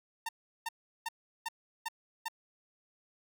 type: tone bursts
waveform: sawtooth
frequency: 910 Hz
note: A#5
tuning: 42 cents flat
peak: -30 dBFS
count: 6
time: 0.26-2.284 s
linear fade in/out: 5 ms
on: 29 ms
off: 370 ms
effects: none